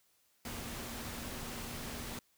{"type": "tone in noise", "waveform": "sine", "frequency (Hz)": 234.8, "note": "A#3", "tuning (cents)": 13, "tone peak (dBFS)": -49, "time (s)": [0.45, 2.19], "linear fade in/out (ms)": 2, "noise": "pink", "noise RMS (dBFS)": -43, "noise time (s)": [0.45, 2.19], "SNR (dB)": -9, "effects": ["white hiss -72 dBFS RMS until 2.37 s"]}